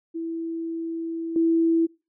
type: tone with level steps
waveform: sine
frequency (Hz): 329.8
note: E4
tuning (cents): +1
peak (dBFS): -27 / -17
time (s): 0.14-1.87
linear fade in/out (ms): 20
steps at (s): 1.36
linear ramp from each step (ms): 2
effects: noise-tail reverb RT60 0.3 s tail -24 dB re dry